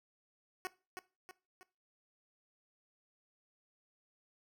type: tone with echo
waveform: 10% pulse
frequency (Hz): 370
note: F#4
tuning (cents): 0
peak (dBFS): -29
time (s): 0.65-0.67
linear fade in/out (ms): 0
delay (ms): 320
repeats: 3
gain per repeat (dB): -6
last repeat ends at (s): 1.63
effects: noise-tail reverb RT60 0.3 s tail -19 dB re dry